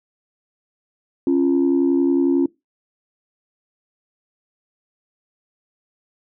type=tone pair together; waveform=sine; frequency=273.9 / 344.9 Hz; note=C#4 / F4; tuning=-21 / -22 cents; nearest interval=major third; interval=399 cents; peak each=-15 / -17 dBFS; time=1.27-2.46 s; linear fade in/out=2 ms; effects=noise-tail reverb RT60 0.2 s tail -22 dB re dry + tanh soft clip ceiling -9 dBFS